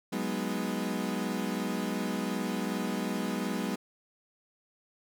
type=chord; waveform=35% pulse; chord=G# minor seventh; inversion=third; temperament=equal; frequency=185 / 207.7 / 246.9 / 311.1 Hz; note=F#3 / G#3 / B3 / D#4; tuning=0 / 0 / 0 / 0 cents; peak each=-34 / -33 / -34 / -37 dBFS; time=0.12-3.76 s; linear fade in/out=10 ms; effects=none